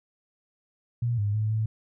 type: tone with pitch steps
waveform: sine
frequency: 119 / 102.7 / 107.8 / 109.7 Hz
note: A#2 / G#2 / A2 / A2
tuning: +36 / -19 / -35 / -5 cents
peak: -23 dBFS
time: 1.02-1.66 s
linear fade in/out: 5 ms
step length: 160 ms
effects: none